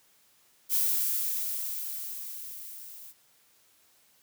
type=noise with level ramp; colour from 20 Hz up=violet; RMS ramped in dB=-25 to -47 dBFS; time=0.69-3.14 s; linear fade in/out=50 ms; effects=white hiss -64 dBFS RMS until 4.22 s + high-pass 60 Hz 12 dB/octave